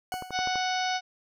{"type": "tone with exponential decay", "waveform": "40% pulse", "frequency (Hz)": 740, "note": "F#5", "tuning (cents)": 0, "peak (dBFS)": -28, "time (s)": [0.12, 0.57], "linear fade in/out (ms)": 1, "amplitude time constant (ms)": 97}
{"type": "click train", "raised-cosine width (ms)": 1, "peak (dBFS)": -23, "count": 6, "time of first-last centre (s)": [0.14, 0.557], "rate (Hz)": 12}
{"type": "harmonic tone", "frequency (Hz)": 740, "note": "F#5", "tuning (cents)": 0, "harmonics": [1, 2, 3, 4, 5, 6, 7, 8], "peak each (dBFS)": [-28, -34, -36, -38, -38, -40, -39, -41], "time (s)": [0.31, 1.01], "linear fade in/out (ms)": 50}
{"effects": []}